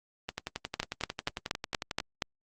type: two click trains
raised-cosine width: 0.2 ms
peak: -16 / -11 dBFS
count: 20 / 7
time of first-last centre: 0.29-2.002 / 0.8-2.222 s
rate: 11.1 / 4.22 Hz
effects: Opus 32 kbps